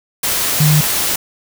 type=tone in noise; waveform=sine; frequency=151.7 Hz; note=D#3; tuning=44 cents flat; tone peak=-9 dBFS; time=0.6-0.81 s; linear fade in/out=5 ms; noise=white; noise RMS=-17 dBFS; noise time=0.23-1.16 s; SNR=+5 dB; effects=none

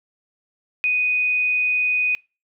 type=tone; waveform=sine; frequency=2489 Hz; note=D#7; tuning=in tune; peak=-17 dBFS; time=0.84-2.15 s; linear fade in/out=0 ms; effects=noise-tail reverb RT60 0.3 s tail -25 dB re dry

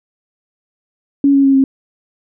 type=tone with pitch steps; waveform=sine; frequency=280 / 276.1 / 272.3 / 268.6 Hz; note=C#4 / C#4 / C#4 / C4; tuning=+18 / -7 / -31 / +46 cents; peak=-7 dBFS; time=1.24-1.64 s; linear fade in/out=2 ms; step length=100 ms; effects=none

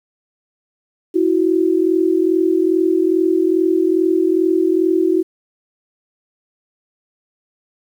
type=tone pair together; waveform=sine; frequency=327.6 / 370 Hz; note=E4 / F#4; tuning=-11 / 0 cents; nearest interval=major second; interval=211 cents; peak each=-15 dBFS; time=1.14-5.23 s; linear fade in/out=20 ms; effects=8-bit

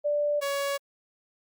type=tone pair in turn; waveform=sine / sawtooth; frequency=587.3 / 560.7 Hz; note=D5 / C#5; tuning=0 / +20 cents; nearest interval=minor second; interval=80 cents; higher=first; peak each=-23 dBFS; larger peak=neither; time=0.04-0.41 / 0.41-0.78 s; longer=neither; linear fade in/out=20 ms; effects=Opus 48 kbps

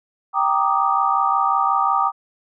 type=chord; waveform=sine; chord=Eb major seventh; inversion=first; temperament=equal with one note detuned; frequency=784 / 932.3 / 1174.7 / 1240.2 Hz; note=G5 / Bb5 / D6 / Eb6; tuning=0 / 0 / 0 / -6 cents; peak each=-21 / -23 / -20 / -21 dBFS; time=0.33-2.12 s; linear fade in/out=50 ms; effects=none

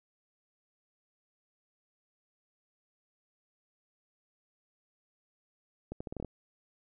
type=accelerating click train; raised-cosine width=2 ms; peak=-25 dBFS; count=8; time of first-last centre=5.92-6.247 s; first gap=85 ms; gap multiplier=0.79; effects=none

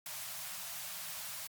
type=band-stop noise; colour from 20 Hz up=white; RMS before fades=-43 dBFS; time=0.06-1.47 s; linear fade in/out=2 ms; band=190 to 580 Hz; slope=96 dB/octave; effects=high-pass 100 Hz 12 dB/octave + Opus 48 kbps

